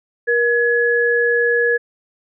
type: tone pair together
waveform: sine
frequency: 474.6 / 1691.3 Hz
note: A#4 / G#6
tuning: +31 / +31 cents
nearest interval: octave + minor seventh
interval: 2200 cents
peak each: -16 dBFS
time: 0.27-1.78 s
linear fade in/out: 20 ms
effects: none